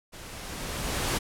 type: noise with level ramp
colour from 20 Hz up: pink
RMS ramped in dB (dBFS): -44 to -26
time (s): 0.12-1.19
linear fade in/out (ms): 20
effects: low-pass 12000 Hz 12 dB/octave